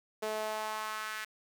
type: tone with high-pass filter sweep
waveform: sawtooth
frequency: 215.9 Hz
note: A3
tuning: 33 cents flat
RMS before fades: -37 dBFS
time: 0.22-1.25 s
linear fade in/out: 10 ms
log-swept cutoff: 500 to 1700 Hz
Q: 2.4
effects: 10-bit